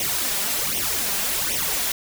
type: noise with flanger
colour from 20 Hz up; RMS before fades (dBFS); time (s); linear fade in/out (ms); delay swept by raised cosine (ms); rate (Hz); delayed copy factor
white; -24; 0-1.92; 2; 0.33 to 5.13; 1.3; +0.8
effects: none